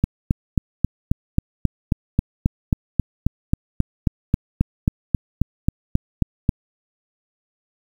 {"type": "click train", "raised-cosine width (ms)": 5, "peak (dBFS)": -3, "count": 25, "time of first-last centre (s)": [0.04, 6.492], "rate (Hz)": 3.72, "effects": ["7-bit"]}